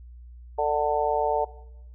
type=harmonic tone; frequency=148.5 Hz; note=D3; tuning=20 cents sharp; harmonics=3 / 4 / 5 / 6; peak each=-27 / -27 / -27 / -27 dBFS; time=0.58-1.45 s; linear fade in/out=10 ms; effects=noise-tail reverb RT60 0.8 s tail -17 dB re dry + added 60 Hz sine -42 dBFS peak until 1.94 s